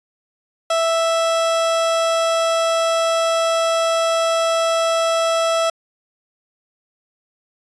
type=tone; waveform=30% pulse; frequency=659.3 Hz; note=E5; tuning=in tune; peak=-13 dBFS; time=0.7-5.7 s; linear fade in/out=5 ms; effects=resampled to 22050 Hz